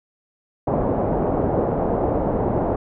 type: low-pass noise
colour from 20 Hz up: white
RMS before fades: -21 dBFS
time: 0.67-2.76 s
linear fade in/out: 5 ms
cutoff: 730 Hz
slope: 24 dB/octave
effects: none